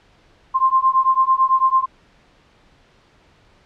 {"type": "beating tone pair", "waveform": "sine", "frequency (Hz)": [1048, 1057], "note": ["C6", "C6"], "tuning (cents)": [2, 17], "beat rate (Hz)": 9, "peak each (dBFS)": -16, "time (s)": [0.54, 1.86], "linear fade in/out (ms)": 20, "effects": ["pink hiss -54 dBFS RMS until 3.65 s", "low-pass 4000 Hz 12 dB/octave"]}